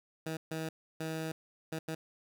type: tone bursts at uneven times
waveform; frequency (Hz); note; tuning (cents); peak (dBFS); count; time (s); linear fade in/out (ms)
15% pulse; 159.8; D#3; +47; -29; 5; 0.26-0.37 / 0.51-0.69 / 1-1.32 / 1.72-1.79 / 1.88-1.95; 5
effects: none